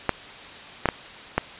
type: clicks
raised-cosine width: 0.5 ms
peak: -4 dBFS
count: 4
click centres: 0.093 / 0.857 / 0.888 / 1.38 s
effects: white hiss -41 dBFS RMS until 1.59 s + resampled to 8000 Hz